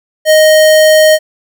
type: tone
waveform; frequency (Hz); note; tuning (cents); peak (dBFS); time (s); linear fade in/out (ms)
square; 622.3; D#5; 0; -4; 0.25-1.19; 50
effects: none